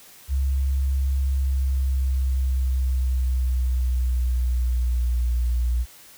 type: tone with pitch glide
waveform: sine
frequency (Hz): 67.4 to 60.05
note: C#2 to B1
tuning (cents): -48 to -48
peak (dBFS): -19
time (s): 0.28-5.86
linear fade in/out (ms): 50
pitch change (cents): -200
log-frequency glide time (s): 1.25-5.26
effects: white hiss -48 dBFS RMS until 6.17 s